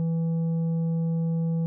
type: tone with tanh clipping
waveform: sine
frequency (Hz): 164.81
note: E3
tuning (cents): 0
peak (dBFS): -24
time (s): 0-1.66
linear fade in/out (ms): 0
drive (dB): 6
effects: none